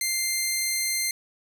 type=tone; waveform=10% pulse; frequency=2093 Hz; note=C7; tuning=in tune; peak=-15 dBFS; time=0.01-1.11 s; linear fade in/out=2 ms; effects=none